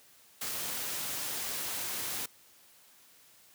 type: noise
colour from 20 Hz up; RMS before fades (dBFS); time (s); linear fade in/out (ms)
white; -36; 0.41-2.26; 5
effects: white hiss -60 dBFS RMS until 3.54 s + high-pass 80 Hz 12 dB/octave